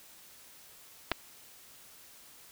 clicks, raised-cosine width 0.3 ms, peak -11 / -16 dBFS, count 2, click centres 1.116 / 1.119 s, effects white hiss -55 dBFS RMS until 2.51 s

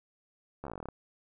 slowing click train, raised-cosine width 1 ms, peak -26 dBFS, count 13, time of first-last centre 0.64-0.887 s, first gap 13 ms, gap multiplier 1.08, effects none

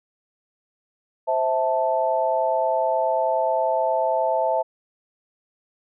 sine chord, A minor, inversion first, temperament equal with one note detuned, 523.3 / 652.8 / 880 Hz, C5 / E5 / A5, 0 / -17 / 0 cents, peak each -25 / -22 / -23 dBFS, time 1.27-4.63 s, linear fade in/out 20 ms, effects none

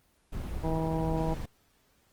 brown noise, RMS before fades -35 dBFS, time 0.32-1.46 s, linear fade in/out 10 ms
harmonic tone, 160.9 Hz, E3, 42 cents flat, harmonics 1 / 2 / 3 / 4 / 5 / 6, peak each -31 / -34 / -36 / -37 / -38 / -39 dBFS, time 0.63-1.35 s, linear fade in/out 20 ms
effects pink hiss -68 dBFS RMS until 2.12 s + Opus 24 kbps

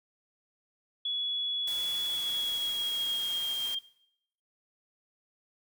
sine tone with pitch glide, 3388 to 3203 Hz, G#7 to G7, +34 to +37 cents, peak -29 dBFS, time 1.05-3.79 s, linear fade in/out 5 ms, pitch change -97 cents, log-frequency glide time 2.02-3.64 s
white noise, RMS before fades -43 dBFS, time 1.67-3.75 s, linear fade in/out 5 ms
effects noise-tail reverb RT60 0.7 s tail -18 dB re dry

